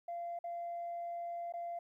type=tone with dropouts; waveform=sine; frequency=689 Hz; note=F5; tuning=24 cents flat; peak=-37 dBFS; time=0.08-1.79 s; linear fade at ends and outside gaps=5 ms; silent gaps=0.39-0.44 / 1.524-1.537 s; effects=tanh soft clip ceiling -35 dBFS + 13-bit